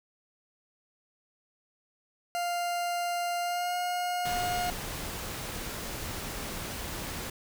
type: tone with pitch glide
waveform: 40% pulse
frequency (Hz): 699 to 714.1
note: F5 to F5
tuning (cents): +1 to +38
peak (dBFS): -28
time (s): 2.35-4.7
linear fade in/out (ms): 0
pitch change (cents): +37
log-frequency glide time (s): 3.41-3.76
type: noise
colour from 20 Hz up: pink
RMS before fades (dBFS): -37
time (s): 4.25-7.3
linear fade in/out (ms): 5
effects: none